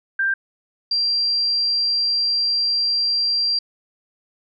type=tone pair in turn; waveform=sine; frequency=1580 / 4735 Hz; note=G6 / D8; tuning=+13 / +13 cents; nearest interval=octave + perfect fifth; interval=1900 cents; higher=second; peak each=-17 dBFS; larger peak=neither; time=0.19-0.34 / 0.91-3.59 s; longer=second; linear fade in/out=5 ms; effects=none